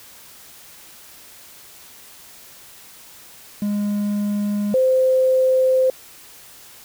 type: tone pair in turn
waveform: triangle / sine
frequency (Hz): 205.8 / 518.6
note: G#3 / C5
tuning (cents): -16 / -15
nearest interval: octave + major third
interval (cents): 1601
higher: second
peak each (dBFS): -17 / -13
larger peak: second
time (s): 3.62-4.74 / 4.74-5.9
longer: second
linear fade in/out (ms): 2
effects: white hiss -44 dBFS RMS until 6.84 s